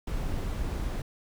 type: noise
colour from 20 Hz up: brown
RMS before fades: -31 dBFS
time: 0.07-1.02 s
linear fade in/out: 5 ms
effects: none